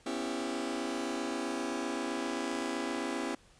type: chord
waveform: sawtooth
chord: C# half-diminished seventh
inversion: third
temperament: just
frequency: 249.5 / 277.2 / 332.6 / 399.1 Hz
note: B3 / C#4 / E4 / G4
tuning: +18 / 0 / +16 / +31 cents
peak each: -35 / -34 / -34 / -37 dBFS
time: 0.06-3.35 s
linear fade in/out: 5 ms
effects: pink hiss -62 dBFS RMS until 3.59 s + resampled to 22050 Hz